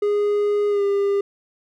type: tone with pitch glide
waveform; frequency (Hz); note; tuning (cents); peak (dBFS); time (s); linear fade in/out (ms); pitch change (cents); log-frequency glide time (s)
triangle; 412.6 to 400.6; G#4 to G4; -11 to +38; -15; 0.02-1.21; 5; -51; 0.69-0.83
effects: none